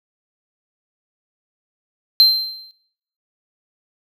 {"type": "tone with exponential decay", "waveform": "triangle", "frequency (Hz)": 4127, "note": "C8", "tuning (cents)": -25, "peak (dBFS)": -4, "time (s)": [2.2, 2.71], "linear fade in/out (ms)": 0, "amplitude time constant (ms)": 110, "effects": ["noise-tail reverb RT60 0.8 s tail -20 dB re dry"]}